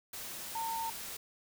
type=tone in noise; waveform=sine; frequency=909 Hz; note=A#5; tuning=44 cents flat; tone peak=-34 dBFS; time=0.55-0.9 s; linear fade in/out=5 ms; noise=white; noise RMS=-43 dBFS; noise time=0.13-1.17 s; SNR=+6 dB; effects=none